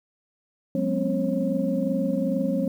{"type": "tone cluster", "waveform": "sine", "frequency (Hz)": [180.8, 206.7, 249.4, 271.7, 542], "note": ["F#3", "G#3", "B3", "C#4", "C#5"], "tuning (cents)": [-40, -8, 17, -35, -39], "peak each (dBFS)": -28, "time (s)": [0.75, 2.68], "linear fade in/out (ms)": 2, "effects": ["tanh soft clip ceiling -10 dBFS", "9-bit"]}